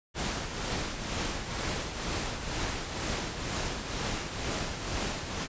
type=noise with tremolo; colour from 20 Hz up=pink; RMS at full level=-31 dBFS; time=0.14-5.48 s; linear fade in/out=50 ms; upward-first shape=triangle; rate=2.1 Hz; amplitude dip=55%; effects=resampled to 16000 Hz